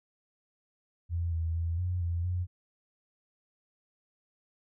sine tone with pitch steps, 85.1 / 82.1 / 83.7 / 90 / 85.5 / 89.7 Hz, F2 / E2 / E2 / F#2 / F2 / F2, -44 / -6 / +27 / -47 / -36 / +47 cents, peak -28 dBFS, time 1.09-2.47 s, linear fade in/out 50 ms, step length 230 ms, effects none

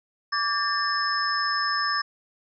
sine tone cluster, 1159 / 1612 / 1794 / 5230 Hz, D6 / G6 / A6 / E8, -23 / +48 / +33 / -15 cents, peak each -26 / -30 / -30 / -28 dBFS, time 0.32-2.02 s, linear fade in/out 10 ms, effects none

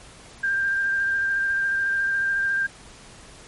sine tone with vibrato, 1589 Hz, G6, 23 cents sharp, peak -20 dBFS, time 0.43-2.67 s, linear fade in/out 10 ms, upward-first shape square, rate 14 Hz, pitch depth 12 cents each way, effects pink hiss -46 dBFS RMS until 3.47 s + MP3 48 kbps

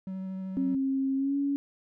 triangle tone with vibrato, 189.2 Hz, F#3, 39 cents sharp, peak -31 dBFS, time 0.07-0.75 s, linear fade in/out 2 ms, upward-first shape triangle, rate 13 Hz, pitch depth 13 cents each way
sine tone with pitch glide, 268.8 to 281 Hz, C4 to C#4, +47 to +24 cents, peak -25 dBFS, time 0.57-1.56 s, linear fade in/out 0 ms, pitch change +77 cents, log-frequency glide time 1.16-1.36 s
effects none

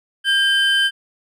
triangle tone pair together, 1600 / 3075 Hz, G6 / G7, +35 / -34 cents, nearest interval major seventh, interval 1131 cents, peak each -15 dBFS, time 0.24-0.91 s, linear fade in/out 50 ms, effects none

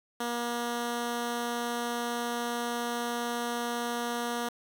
10% pulse tone, 238.2 Hz, A#3, 38 cents sharp, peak -22 dBFS, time 0.2-4.49 s, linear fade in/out 5 ms, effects 8-bit

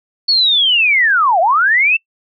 sine linear two-way sweep, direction down then up, 4469 to 636 to 2708 Hz, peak -9 dBFS, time 0.28-1.97 s, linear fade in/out 10 ms, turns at 1.4 s, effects noise-tail reverb RT60 0.1 s tail -25 dB re dry

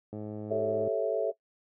click train, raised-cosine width 2 ms, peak -26 dBFS, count 80, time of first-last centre 0.13-0.875 s, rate 106 Hz
sine chord, A dominant seventh, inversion third, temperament equal, 392 / 440 / 554.4 / 659.3 Hz, G4 / A4 / C#5 / E5, 0 / 0 / 0 / 0 cents, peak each -36 / -30 / -32 / -30 dBFS, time 0.5-1.32 s, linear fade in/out 20 ms
effects noise-tail reverb RT60 0.1 s tail -18 dB re dry + high-pass 100 Hz 12 dB/octave

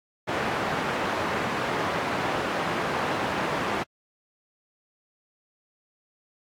white band-pass noise, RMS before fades -28 dBFS, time 0.27-3.84 s, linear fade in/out 20 ms, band 120 to 1300 Hz, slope 12 dB/octave, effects AAC 64 kbps

